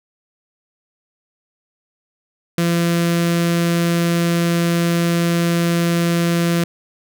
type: tone with notch filter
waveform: sawtooth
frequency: 170.3 Hz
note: F3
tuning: 43 cents flat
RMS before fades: -17 dBFS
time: 2.58-6.64 s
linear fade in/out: 2 ms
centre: 860 Hz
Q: 1.9
effects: none